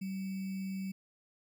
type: tone with sample-and-hold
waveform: sine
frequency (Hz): 191.6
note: G3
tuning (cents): -39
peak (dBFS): -35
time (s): 0.01-0.92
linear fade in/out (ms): 10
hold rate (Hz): 2450
effects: none